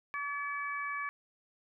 harmonic tone, 572 Hz, D5, 46 cents flat, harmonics 2 / 3 / 4, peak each -37 / -39 / -40 dBFS, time 0.14-1.09 s, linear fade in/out 0 ms, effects none

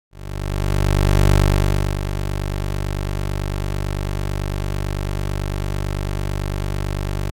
20% pulse tone with ADSR envelope, 49 Hz, G1, in tune, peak -6 dBFS, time 0.11-7.31 s, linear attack 1200 ms, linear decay 680 ms, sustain -10 dB, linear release 21 ms, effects AAC 64 kbps

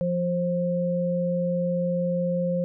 sine tone pair together, 174.61 / 529.5 Hz, F3 / C5, 0 / +21 cents, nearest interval octave + perfect fifth, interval 1921 cents, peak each -25 dBFS, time 0.01-2.64 s, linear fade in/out 0 ms, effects none

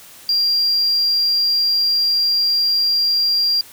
sine tone, 4767 Hz, D8, 25 cents sharp, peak -12 dBFS, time 0.29-3.61 s, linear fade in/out 2 ms, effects tanh soft clip ceiling -12 dBFS + white hiss -42 dBFS RMS until 3.72 s

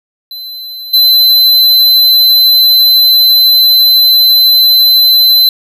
square tone with level steps, 4047 Hz, B7, 42 cents sharp, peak -22 / -4 dBFS, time 0.31-5.49 s, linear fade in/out 2 ms, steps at 0.93 s, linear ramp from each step 10 ms, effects none

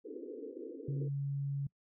white band-pass noise, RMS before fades -45 dBFS, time 0.04-1.09 s, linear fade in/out 20 ms, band 260 to 490 Hz, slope 96 dB/octave
sine tone, 140 Hz, C#3, 18 cents sharp, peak -33 dBFS, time 0.88-1.67 s, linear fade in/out 5 ms
effects noise-tail reverb RT60 0.1 s tail -25 dB re dry

